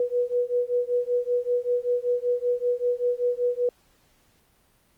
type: beating tone pair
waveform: sine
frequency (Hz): 486.3 / 491.5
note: B4 / B4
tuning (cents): -27 / -8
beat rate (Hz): 5.2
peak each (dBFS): -25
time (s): 0-3.69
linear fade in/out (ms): 2
effects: pink hiss -63 dBFS RMS until 4.97 s + Opus 32 kbps